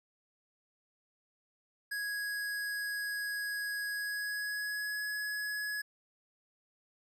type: tone with pitch glide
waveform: square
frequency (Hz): 1661.2 to 1685.4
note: G#6 to G#6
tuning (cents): 0 to +25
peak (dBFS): -35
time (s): 1.91-5.82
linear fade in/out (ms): 10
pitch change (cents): +25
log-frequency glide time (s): 3.9-5.02
effects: none